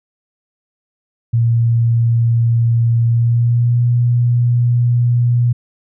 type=tone with pitch glide; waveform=sine; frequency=116.54 to 120.65 Hz; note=A#2 to B2; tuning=0 to -40 cents; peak=-10 dBFS; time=1.33-5.53 s; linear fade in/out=10 ms; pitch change=+60 cents; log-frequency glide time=3.06-3.83 s; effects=none